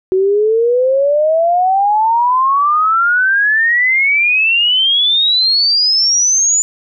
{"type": "exponential sweep", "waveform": "sine", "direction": "up", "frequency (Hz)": [370, 7040], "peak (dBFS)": -9, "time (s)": [0.12, 6.62], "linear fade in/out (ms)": 0, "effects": []}